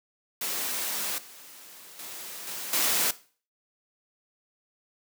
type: noise with level steps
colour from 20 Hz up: white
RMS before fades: -31 / -48 / -40 / -36 / -25 dBFS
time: 0.41-3.11 s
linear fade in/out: 5 ms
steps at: 1.18 / 1.99 / 2.47 / 2.73 s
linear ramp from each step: 2 ms
effects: noise-tail reverb RT60 0.4 s tail -17 dB re dry + high-pass 200 Hz 12 dB/octave